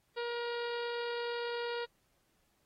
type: harmonic tone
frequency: 474.8 Hz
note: A#4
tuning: 32 cents sharp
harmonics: 1 / 2 / 3 / 4 / 5 / 6 / 7 / 8 / 9 / 10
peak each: -36 / -43 / -44 / -49 / -52 / -51 / -55 / -53 / -54 / -57 dBFS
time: 0.16-1.86 s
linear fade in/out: 20 ms
effects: pink hiss -75 dBFS RMS until 2.65 s + AAC 48 kbps